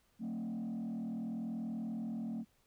sine tone with frequency modulation, 224.8 Hz, A3, 37 cents sharp, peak -34 dBFS, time 0.19-2.45 s, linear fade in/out 50 ms, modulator 40.7 Hz, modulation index 0.84, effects tanh soft clip ceiling -36 dBFS + pink hiss -73 dBFS RMS until 2.66 s

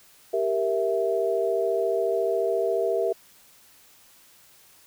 sine chord, E diminished, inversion first, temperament equal, 392 / 466.2 / 659.3 Hz, G4 / Bb4 / E5, 0 / 0 / 0 cents, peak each -26 dBFS, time 0.33-3.13 s, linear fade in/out 10 ms, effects white hiss -55 dBFS RMS until 4.86 s

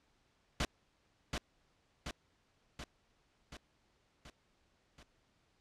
pink noise with echo, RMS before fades -33 dBFS, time 0.6-0.65 s, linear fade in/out 2 ms, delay 730 ms, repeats 6, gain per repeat -4 dB, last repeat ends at 5.03 s, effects pink hiss -74 dBFS RMS until 5.6 s + low-pass 6000 Hz 12 dB/octave

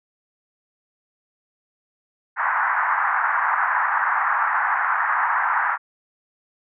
pink band-pass noise, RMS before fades -21 dBFS, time 2.36-5.78 s, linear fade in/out 50 ms, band 850 to 1800 Hz, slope 48 dB/octave, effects none

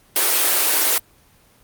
white high-pass noise, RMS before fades -17 dBFS, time 0.16-0.98 s, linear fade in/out 2 ms, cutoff 300 Hz, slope 48 dB/octave, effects pink hiss -54 dBFS RMS until 1.63 s + Opus 24 kbps

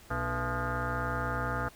sine tone with frequency modulation, 678 Hz, E5, 49 cents sharp, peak -29 dBFS, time 0.1-1.69 s, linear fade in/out 10 ms, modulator 185 Hz, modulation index 4.7, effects pink hiss -55 dBFS RMS until 1.75 s

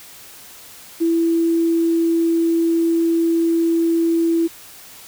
sine tone with quantisation, 332.5 Hz, E4, 15 cents sharp, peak -14 dBFS, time 1-4.48 s, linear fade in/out 20 ms, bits 7, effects white hiss -41 dBFS RMS until 5.07 s

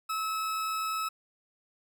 40% pulse tone, 1296 Hz, E6, 30 cents flat, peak -29 dBFS, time 0.09-1.09 s, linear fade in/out 10 ms, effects none

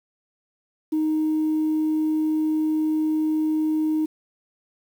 sine tone, 311.1 Hz, D#4, in tune, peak -18 dBFS, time 0.92-4.06 s, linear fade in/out 10 ms, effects tanh soft clip ceiling -16 dBFS + 8-bit

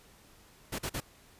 pink noise bursts, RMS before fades -35 dBFS, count 3, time 0.72-1.005 s, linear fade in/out 10 ms, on 67 ms, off 42 ms, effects pink hiss -59 dBFS RMS until 1.39 s + resampled to 32000 Hz

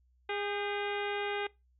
harmonic tone with a mistuned harmonic, 408.6 Hz, G#4, 28 cents flat, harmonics 1 / 2 / 3 / 4 / 5 / 6 / 7 / 8 / 9, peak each -36 / -38 / -45 / -41 / -41 / -42 / -47 / -49 / -50 dBFS, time 0.29-1.47 s, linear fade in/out 5 ms, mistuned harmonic 4, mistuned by -65 cents, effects noise-tail reverb RT60 0.2 s tail -20 dB re dry + added 62 Hz sine -65 dBFS peak until 1.79 s

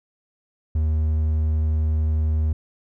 triangle tone, 77.78 Hz, D#2, in tune, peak -16 dBFS, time 0.75-2.53 s, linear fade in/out 5 ms, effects none

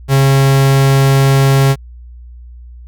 45% pulse tone, 136.3 Hz, C#3, 29 cents flat, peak -7 dBFS, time 0.08-1.76 s, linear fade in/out 50 ms, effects added 60 Hz sine -31 dBFS peak until 2.87 s

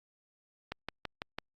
click train, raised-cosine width 0.3 ms, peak -20 dBFS, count 5, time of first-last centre 0.72-1.386 s, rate 6.01 Hz, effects Opus 48 kbps

